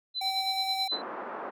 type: tone with tremolo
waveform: sine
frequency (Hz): 4027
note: B7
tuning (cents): +33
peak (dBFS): -26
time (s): 0.14-1.02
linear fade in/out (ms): 50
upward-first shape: sine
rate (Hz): 9.2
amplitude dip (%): 75
type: tone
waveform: square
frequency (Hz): 768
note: G5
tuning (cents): -36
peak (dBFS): -32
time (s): 0.21-0.88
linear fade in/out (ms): 5
type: band-pass noise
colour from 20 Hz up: white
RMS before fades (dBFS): -38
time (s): 0.91-1.51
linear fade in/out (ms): 20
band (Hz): 250 to 1300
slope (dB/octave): 24
effects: none